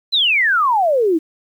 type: exponential sweep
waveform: sine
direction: down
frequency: 4126 to 303.5 Hz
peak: -12 dBFS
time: 0.12-1.19 s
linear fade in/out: 20 ms
effects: 8-bit